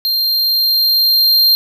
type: tone with level ramp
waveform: square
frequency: 4186 Hz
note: C8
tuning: in tune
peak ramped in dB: -14 to -8 dBFS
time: 0.05-1.55 s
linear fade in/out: 0 ms
effects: none